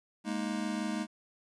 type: chord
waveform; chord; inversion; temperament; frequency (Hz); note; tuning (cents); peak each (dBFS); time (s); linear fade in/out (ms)
square; Ab suspended second; none; just; 207.7 / 233.6 / 311.5; Ab3 / Bb3 / Eb4; 0 / +4 / +2; -36 / -38 / -38; 0.24-1.07; 50
effects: resampled to 22050 Hz + 11-bit